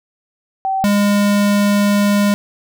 sine / square tone pair in turn, 770 / 203.9 Hz, G5 / G#3, -31 / -32 cents, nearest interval octave + major seventh, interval 2301 cents, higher first, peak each -15 / -12 dBFS, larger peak second, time 0.65-0.84 / 0.84-2.34 s, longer second, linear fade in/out 0 ms, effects none

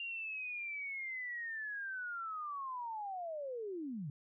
sine linear sweep, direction down, 2794 to 130.81 Hz, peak -39 dBFS, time 0-4.1 s, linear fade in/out 2 ms, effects none

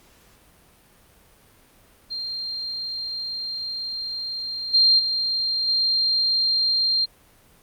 sine tone with level steps, 4186 Hz, C8, in tune, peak -27 / -13 / -21 / -18 dBFS, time 2.1-7.06 s, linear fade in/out 20 ms, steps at 4.73 / 4.98 / 5.67 s, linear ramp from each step 20 ms, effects pink hiss -55 dBFS RMS until 7.62 s + Opus 48 kbps

